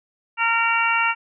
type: harmonic tone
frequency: 460 Hz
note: A#4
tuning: 23 cents flat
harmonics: 2 / 3 / 4 / 5 / 6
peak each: -23 / -22 / -28 / -24 / -23 dBFS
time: 0.37-1.15 s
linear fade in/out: 50 ms
effects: none